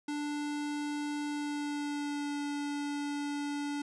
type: tone with pitch glide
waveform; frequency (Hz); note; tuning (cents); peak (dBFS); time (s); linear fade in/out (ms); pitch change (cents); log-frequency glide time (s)
square; 293.7 to 288.8; D4 to D4; 0 to -29; -34; 0.08-3.82; 5; -29; 1.27-2.4
effects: resampled to 22050 Hz